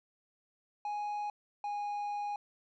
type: tone pair in turn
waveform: triangle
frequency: 830.6 / 823.4 Hz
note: G#5 / G#5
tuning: 0 / -15 cents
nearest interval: unison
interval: 15 cents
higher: first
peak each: -32 / -32 dBFS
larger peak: neither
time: 0.85-1.3 / 1.64-2.36 s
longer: second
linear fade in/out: 2 ms
effects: resampled to 16000 Hz